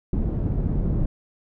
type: low-pass noise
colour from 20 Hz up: pink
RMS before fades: -23 dBFS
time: 0.13-1.06 s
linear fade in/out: 2 ms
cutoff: 250 Hz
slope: 12 dB/octave
effects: none